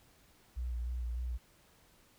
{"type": "tone with vibrato", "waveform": "sine", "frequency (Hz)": 60.4, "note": "B1", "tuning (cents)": -38, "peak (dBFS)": -34, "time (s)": [0.56, 1.38], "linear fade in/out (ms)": 20, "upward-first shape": "square", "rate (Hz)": 3.3, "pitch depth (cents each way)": 30, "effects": ["pink hiss -65 dBFS RMS until 2.18 s"]}